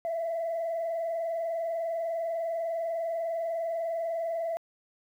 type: tone with vibrato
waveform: sine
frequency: 664 Hz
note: E5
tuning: 12 cents sharp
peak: -27 dBFS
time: 0.05-4.57 s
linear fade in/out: 0 ms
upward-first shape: sine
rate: 20 Hz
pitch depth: 50 cents each way
effects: tanh soft clip ceiling -26 dBFS + 10-bit